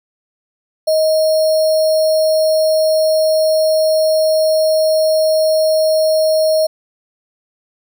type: tone with sample-and-hold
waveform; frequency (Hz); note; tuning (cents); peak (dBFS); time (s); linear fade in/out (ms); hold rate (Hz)
sine; 629; D#5; +19; -10; 0.87-6.67; 10; 4900
effects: none